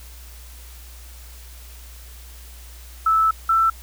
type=tone pair in turn; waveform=sine; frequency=1312 / 1331.9 Hz; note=E6 / E6; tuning=-9 / +17 cents; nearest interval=unison; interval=26 cents; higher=second; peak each=-14 dBFS; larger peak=neither; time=3.06-3.31 / 3.49-3.7 s; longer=first; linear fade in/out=5 ms; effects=added 60 Hz sine -39 dBFS peak until 3.82 s + white hiss -46 dBFS RMS until 3.82 s